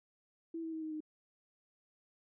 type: tone with pitch steps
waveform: sine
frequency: 329.6 / 324.1 / 318.7 / 313.4 / 308.2 Hz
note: E4 / E4 / D#4 / D#4 / D#4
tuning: 0 / -29 / +42 / +13 / -16 cents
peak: -38 dBFS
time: 0.54-1.005 s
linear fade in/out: 5 ms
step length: 93 ms
effects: none